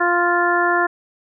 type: harmonic tone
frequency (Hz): 349.2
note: F4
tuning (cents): 0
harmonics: 1 / 2 / 3 / 4 / 5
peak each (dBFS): -21 / -21 / -21 / -21 / -21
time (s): 0-0.87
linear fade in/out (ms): 10
effects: none